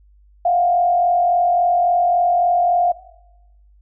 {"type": "tone with frequency modulation", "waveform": "sine", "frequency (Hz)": 705, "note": "F5", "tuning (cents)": 16, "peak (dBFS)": -13, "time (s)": [0.45, 2.92], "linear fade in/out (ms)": 5, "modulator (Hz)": 43.6, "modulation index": 0.68, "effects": ["noise-tail reverb RT60 0.9 s tail -18 dB re dry", "added 50 Hz sine -48 dBFS peak until 3.81 s"]}